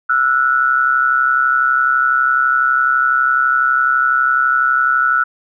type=tone pair together; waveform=sine; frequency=1331 / 1463 Hz; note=E6 / F#6; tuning=+16 / -20 cents; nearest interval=major second; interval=164 cents; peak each=-14 dBFS; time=0.09-5.24 s; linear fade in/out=10 ms; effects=none